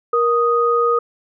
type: tone pair together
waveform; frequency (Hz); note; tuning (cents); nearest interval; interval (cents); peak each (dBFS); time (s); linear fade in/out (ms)
sine; 471 / 1244.5; A#4 / D#6; +18 / 0; octave + perfect fourth; 1682; -16; 0.13-0.99; 5
effects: none